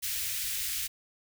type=band-stop noise; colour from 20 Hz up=white; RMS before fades=-33 dBFS; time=0.02-0.88 s; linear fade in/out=20 ms; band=110 to 1800 Hz; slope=24 dB/octave; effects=none